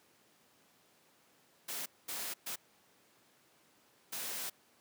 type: noise bursts at uneven times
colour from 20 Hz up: white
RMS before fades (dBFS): -40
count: 4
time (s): 1.68-1.86 / 2.08-2.34 / 2.46-2.56 / 4.12-4.5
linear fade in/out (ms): 10
effects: pink hiss -67 dBFS RMS until 4.8 s + high-pass 200 Hz 12 dB/octave